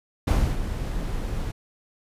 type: noise with ADSR envelope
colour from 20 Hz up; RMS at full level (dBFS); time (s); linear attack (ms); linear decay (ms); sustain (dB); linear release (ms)
brown; -18; 0.27-1.52; 10; 290; -10; 14
effects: resampled to 32000 Hz